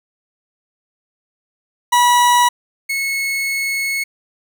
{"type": "tone pair in turn", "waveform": "40% pulse", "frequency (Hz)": [972, 2191], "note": ["B5", "C#7"], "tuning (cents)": [-28, -21], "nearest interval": "octave + major second", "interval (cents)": 1407, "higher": "second", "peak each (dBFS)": [-9, -17], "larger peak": "first", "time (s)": [[1.92, 2.49], [2.89, 4.04]], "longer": "second", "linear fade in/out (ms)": 10, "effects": []}